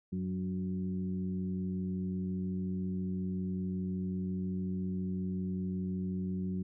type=harmonic tone with a mistuned harmonic; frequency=92.5 Hz; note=F#2; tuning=in tune; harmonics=1 / 2 / 3 / 4; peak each=-41 / -33 / -46 / -46 dBFS; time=0.12-6.63 s; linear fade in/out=10 ms; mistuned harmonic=3; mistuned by=+43 cents; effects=none